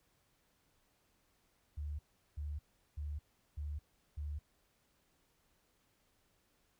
sine tone bursts, 73.8 Hz, D2, 9 cents sharp, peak -38 dBFS, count 5, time 1.77-4.39 s, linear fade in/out 10 ms, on 220 ms, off 380 ms, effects pink hiss -75 dBFS RMS until 6.79 s

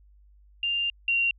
sine tone pair in turn, 2794 / 2759 Hz, F7 / F7, 0 / -22 cents, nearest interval unison, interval 22 cents, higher first, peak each -24 / -21 dBFS, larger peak second, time 0.63-0.9 / 1.08-1.31 s, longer first, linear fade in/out 2 ms, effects added 50 Hz sine -53 dBFS peak until 1.38 s

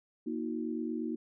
sine tone cluster, 236.5 / 315.6 / 364.3 Hz, A#3 / D#4 / F#4, +25 / +25 / -27 cents, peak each -36 / -36 / -40 dBFS, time 0.26-1.16 s, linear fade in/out 10 ms, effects none

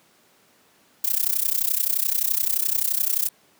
violet noise with amplitude modulation, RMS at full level -19 dBFS, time 1.04-3.29 s, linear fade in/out 5 ms, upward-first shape sine, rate 31.6 Hz, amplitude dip 90%, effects pink hiss -58 dBFS RMS until 3.59 s + high-pass 200 Hz 12 dB/octave

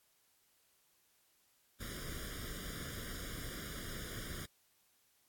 pink noise with comb filter, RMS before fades -44 dBFS, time 1.8-4.46 s, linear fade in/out 10 ms, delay 0.58 ms, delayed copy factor +1, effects white hiss -73 dBFS RMS until 5.28 s + AAC 64 kbps

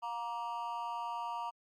triangle tone with amplitude modulation, 940 Hz, A#5, 14 cents sharp, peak -30 dBFS, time 0.02-1.51 s, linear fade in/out 20 ms, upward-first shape sine, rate 230 Hz, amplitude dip 100%, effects Opus 48 kbps

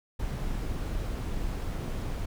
brown noise, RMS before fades -32 dBFS, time 0.19-2.26 s, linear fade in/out 10 ms, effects none

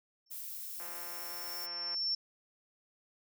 sine tone with exponential growth, 5410 Hz, E8, 44 cents sharp, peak -29 dBFS, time 0.26-2.15 s, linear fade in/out 5 ms, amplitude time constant 410 ms
violet noise, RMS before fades -43 dBFS, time 0.3-1.67 s, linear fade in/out 20 ms
click train, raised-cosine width 0.5 ms, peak -34 dBFS, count 199, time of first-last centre 0.8-1.945 s, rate 173 Hz
effects high-pass 400 Hz 12 dB/octave

